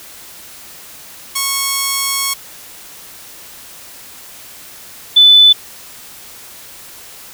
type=tone pair in turn; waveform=5% pulse / sine; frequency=1100 / 3499 Hz; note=C#6 / A7; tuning=-14 / -10 cents; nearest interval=octave + minor sixth; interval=2004 cents; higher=second; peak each=-3 dBFS; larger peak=neither; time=1.35-2.34 / 5.16-5.53 s; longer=first; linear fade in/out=10 ms; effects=white hiss -36 dBFS RMS until 7.33 s